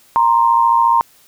sine tone pair together, 932.3 / 1046.5 Hz, A#5 / C6, 0 / 0 cents, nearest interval major second, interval 200 cents, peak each -11 / -14 dBFS, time 0.16-1.01 s, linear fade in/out 0 ms, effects white hiss -50 dBFS RMS until 1.27 s

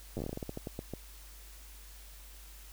slowing click train, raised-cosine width 2 ms, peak -24 dBFS, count 16, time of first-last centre 0.17-0.937 s, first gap 9 ms, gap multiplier 1.22, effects added 50 Hz sine -50 dBFS peak until 2.72 s + white hiss -55 dBFS RMS until 2.72 s

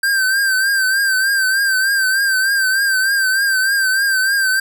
square tone with vibrato, 1568 Hz, G6, in tune, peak -14 dBFS, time 0.03-4.6 s, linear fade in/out 5 ms, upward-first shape triangle, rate 3.3 Hz, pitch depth 68 cents each way, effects none

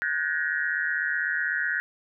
sine tone cluster, 1460 / 1556 / 1704 / 1878 Hz, F#6 / G6 / G#6 / A#6, -24 / -13 / +44 / +12 cents, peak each -30 dBFS, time 0.02-1.8 s, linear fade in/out 0 ms, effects none

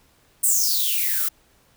violet noise with high-pass filter sweep, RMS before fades -21 dBFS, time 0.43-1.29 s, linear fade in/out 10 ms, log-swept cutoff 8900 to 1200 Hz, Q 9, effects pink hiss -59 dBFS RMS until 1.76 s

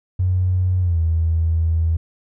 triangle tone with pitch glide, 91.6 to 81.61 Hz, F#2 to E2, -17 to -17 cents, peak -11 dBFS, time 0.19-1.97 s, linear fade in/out 10 ms, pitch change -200 cents, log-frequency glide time 0.81-0.99 s, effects tanh soft clip ceiling -13 dBFS

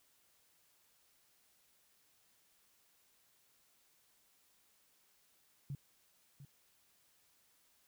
sine tone with echo, 140 Hz, C#3, 18 cents sharp, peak -39 dBFS, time 5.7-5.75 s, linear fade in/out 2 ms, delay 700 ms, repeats 1, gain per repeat -12 dB, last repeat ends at 6.45 s, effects white hiss -72 dBFS RMS until 7.87 s

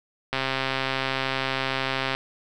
click train, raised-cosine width 0.3 ms, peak -9 dBFS, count 243, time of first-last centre 0.33-2.15 s, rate 133 Hz, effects none

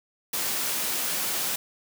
white high-pass noise, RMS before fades -28 dBFS, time 0.33-1.56 s, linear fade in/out 5 ms, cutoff 150 Hz, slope 12 dB/octave, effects none

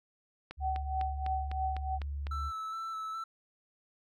click train, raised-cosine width 0.3 ms, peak -26 dBFS, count 8, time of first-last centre 0.51-2.269 s, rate 3.98 Hz
sine tone, 71.1 Hz, C#2, 45 cents sharp, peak -34 dBFS, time 0.57-2.52 s, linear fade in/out 50 ms
sine tone with tremolo, 758 Hz, F#5, 42 cents sharp, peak -29 dBFS, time 0.6-1.99 s, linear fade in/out 50 ms, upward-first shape triangle, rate 3.1 Hz, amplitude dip 90%
triangle tone with vibrato, 1318.5 Hz, E6, in tune, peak -34 dBFS, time 2.31-3.24 s, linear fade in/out 5 ms, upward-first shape square, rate 2.4 Hz, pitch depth 15 cents each way
effects none

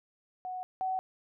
sine tone pair in turn, 738 / 752.6 Hz, F#5 / F#5, -5 / +29 cents, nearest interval unison, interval 34 cents, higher second, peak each -35 / -29 dBFS, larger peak second, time 0.45-0.63 / 0.81-0.99 s, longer neither, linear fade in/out 0 ms, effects none

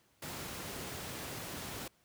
pink noise, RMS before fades -42 dBFS, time 0.22-1.88 s, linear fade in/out 5 ms, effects pink hiss -70 dBFS RMS until 2.04 s + high-pass 80 Hz 12 dB/octave

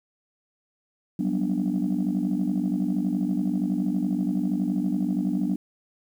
sine chord, G major seventh, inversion third, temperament just, 183.75 / 196 / 245 / 294 Hz, F#3 / G3 / B3 / D4, -12 / 0 / -14 / +2 cents, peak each -27 dBFS, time 1.19-5.56 s, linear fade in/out 5 ms, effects tanh soft clip ceiling -16 dBFS + 9-bit

